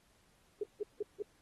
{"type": "tone bursts", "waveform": "sine", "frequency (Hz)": 415.3, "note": "G#4", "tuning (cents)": 0, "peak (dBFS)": -32, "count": 4, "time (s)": [0.61, 1.224], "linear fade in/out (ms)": 5, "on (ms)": 26, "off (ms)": 170, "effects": ["pink hiss -70 dBFS RMS until 1.41 s", "AAC 32 kbps"]}